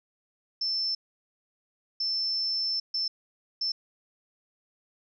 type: tone bursts at uneven times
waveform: sine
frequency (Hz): 5310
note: E8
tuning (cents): +12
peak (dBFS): -26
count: 4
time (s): 0.61-0.95 / 2-2.8 / 2.94-3.08 / 3.61-3.72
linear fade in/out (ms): 5
effects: none